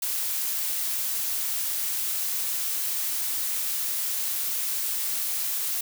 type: noise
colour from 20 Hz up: blue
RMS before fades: -28 dBFS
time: 0.02-5.81 s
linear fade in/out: 5 ms
effects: none